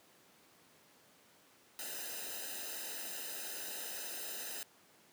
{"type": "noise with comb filter", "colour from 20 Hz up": "white", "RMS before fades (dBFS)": -43, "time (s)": [1.79, 4.63], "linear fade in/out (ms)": 0, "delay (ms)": 0.89, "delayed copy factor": -0.9, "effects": ["pink hiss -64 dBFS RMS until 5.12 s", "high-pass 200 Hz 12 dB/octave"]}